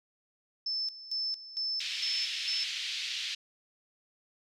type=tone with tremolo; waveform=sine; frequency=5274 Hz; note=E8; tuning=in tune; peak=-30 dBFS; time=0.66-2.64 s; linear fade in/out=5 ms; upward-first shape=square; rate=2.2 Hz; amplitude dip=80%
type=band-pass noise; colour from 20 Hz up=white; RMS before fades=-36 dBFS; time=1.8-3.35 s; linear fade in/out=5 ms; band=2400 to 4400 Hz; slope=24 dB/octave
effects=none